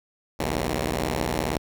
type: beating tone pair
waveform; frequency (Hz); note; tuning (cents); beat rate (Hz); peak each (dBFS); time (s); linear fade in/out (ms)
5% pulse; 62 / 79; B1 / D#2; +7 / +27; 17; -16; 0.39-1.58; 10
effects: none